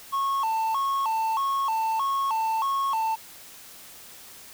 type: tone with vibrato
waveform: triangle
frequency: 987.8 Hz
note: B5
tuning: in tune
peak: -21 dBFS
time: 0.12-3.16 s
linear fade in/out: 20 ms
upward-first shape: square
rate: 1.6 Hz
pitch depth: 180 cents each way
effects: white hiss -46 dBFS RMS until 4.53 s